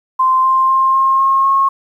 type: tone with pitch steps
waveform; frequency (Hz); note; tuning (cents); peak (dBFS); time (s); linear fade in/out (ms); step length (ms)
sine; 1041 / 1050.1 / 1059.2 / 1068.4 / 1077.7 / 1087.1; C6 / C6 / C6 / C6 / C#6 / C#6; -9 / +6 / +21 / +36 / -49 / -34; -9; 0.19-1.69; 10; 250
effects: 8-bit